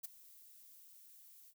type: noise with ADSR envelope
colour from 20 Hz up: violet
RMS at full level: -41 dBFS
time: 0.03-1.54 s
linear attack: 18 ms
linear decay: 13 ms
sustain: -19 dB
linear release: 56 ms
effects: none